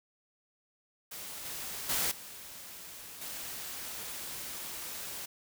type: noise with level steps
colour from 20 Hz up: white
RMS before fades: -43 / -40 / -31 / -47 / -41 dBFS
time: 1.11-5.26 s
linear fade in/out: 10 ms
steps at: 1.45 / 1.89 / 2.11 / 3.21 s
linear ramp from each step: 5 ms
effects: none